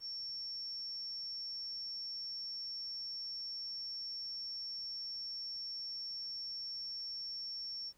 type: tone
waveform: sine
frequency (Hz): 5460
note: F8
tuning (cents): -40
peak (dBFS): -40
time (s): 0-7.93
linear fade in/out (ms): 50
effects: pink hiss -71 dBFS RMS until 7.97 s